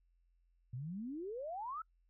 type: exponential sweep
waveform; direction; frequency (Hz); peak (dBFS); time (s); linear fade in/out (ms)
sine; up; 116.54 to 1353; -40; 0.73-1.82; 5
effects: noise-tail reverb RT60 0.1 s tail -24 dB re dry + added 43 Hz sine -70 dBFS peak until 2.09 s